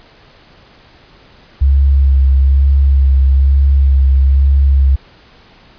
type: tone with vibrato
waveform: sine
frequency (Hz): 68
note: C#2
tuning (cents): -33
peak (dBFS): -6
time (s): 1.61-4.96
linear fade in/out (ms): 10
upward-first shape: sine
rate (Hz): 1.1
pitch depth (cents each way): 25
effects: pink hiss -44 dBFS RMS until 5.78 s + resampled to 11025 Hz